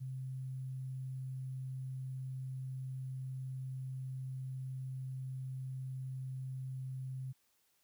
sine tone with sample-and-hold, 130.81 Hz, C3, in tune, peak -39 dBFS, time 0-7.33 s, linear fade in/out 20 ms, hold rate 11025 Hz, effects white hiss -75 dBFS RMS until 7.83 s

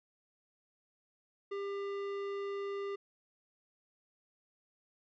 sine tone with tanh clipping, 399 Hz, G4, 31 cents sharp, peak -38 dBFS, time 1.51-2.96 s, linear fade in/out 10 ms, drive 15 dB, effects none

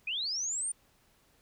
sine linear sweep, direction up, 2400 to 9200 Hz, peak -31 dBFS, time 0.07-0.72 s, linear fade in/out 5 ms, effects pink hiss -67 dBFS RMS until 1.41 s

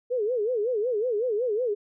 sine tone with vibrato, 457.7 Hz, A#4, 32 cents flat, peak -23 dBFS, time 0.1-1.75 s, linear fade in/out 20 ms, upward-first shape sine, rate 5.4 Hz, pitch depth 200 cents each way, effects none

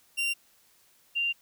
40% pulse / sine tone pair in turn, 2769 / 2781 Hz, F7 / F7, -15 / -8 cents, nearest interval unison, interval 7 cents, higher second, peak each -25 dBFS, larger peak neither, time 0.17-0.34 / 1.15-1.33 s, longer second, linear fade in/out 20 ms, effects white hiss -63 dBFS RMS until 1.41 s

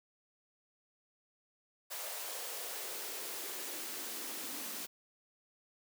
white noise with high-pass filter sweep, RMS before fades -42 dBFS, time 1.9-4.87 s, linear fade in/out 20 ms, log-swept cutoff 600 to 230 Hz, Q 2.6, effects none

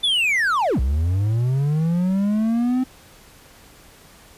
triangle linear two-way sweep, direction down then up, 3552 to 60 to 260.4 Hz, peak -15 dBFS, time 0.03-2.84 s, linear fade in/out 10 ms, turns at 0.8 s, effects pink hiss -48 dBFS RMS until 4.37 s + resampled to 32000 Hz

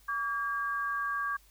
sine tone pair together, 1146 / 1618.9 Hz, D6 / G#6, -43 / -45 cents, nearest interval tritone, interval 598 cents, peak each -32 / -33 dBFS, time 0.08-1.37 s, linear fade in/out 10 ms, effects added 50 Hz sine -60 dBFS peak until 1.5 s + white hiss -63 dBFS RMS until 1.5 s

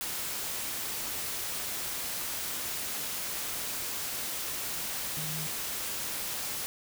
sine tone in noise, 155.56 Hz, D#3, in tune, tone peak -38 dBFS, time 5.17-5.47 s, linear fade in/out 0 ms, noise white, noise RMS -35 dBFS, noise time 0.01-6.66 s, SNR -6 dB, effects none

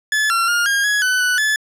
40% pulse tone with pitch steps, 1723 / 1364 / 1415 / 1622 / 1676 / 1503 / 1487 / 1726 Hz, A6 / F6 / F6 / G#6 / G#6 / F#6 / F#6 / A6, -37 / -41 / +22 / -41 / +15 / +27 / +8 / -34 cents, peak -14 dBFS, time 0.12-1.56 s, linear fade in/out 2 ms, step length 180 ms, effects low-pass 12000 Hz 12 dB/octave

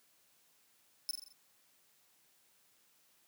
sawtooth tone with echo, 5270 Hz, E8, 1 cent flat, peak -30 dBFS, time 1.09-1.11 s, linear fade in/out 0 ms, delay 43 ms, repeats 5, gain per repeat -5 dB, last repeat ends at 1.325 s, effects white hiss -70 dBFS RMS until 3.27 s + high-pass 100 Hz 12 dB/octave

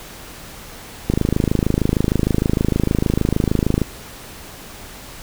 click train, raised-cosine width 3 ms, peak -3 dBFS, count 73, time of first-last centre 1.1-3.817 s, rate 26.5 Hz, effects pink hiss -37 dBFS RMS until 5.22 s

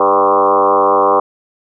sine tone with frequency modulation, 784 Hz, G5, in tune, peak -8 dBFS, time 0-1.2 s, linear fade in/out 5 ms, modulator 94.7 Hz, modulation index 4.2, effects none

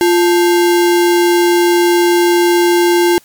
sine tone with sample-and-hold, 348.3 Hz, F4, 5 cents flat, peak -7 dBFS, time 0.01-3.18 s, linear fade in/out 0 ms, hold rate 1225 Hz, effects white hiss -47 dBFS RMS until 3.24 s + MP3 96 kbps

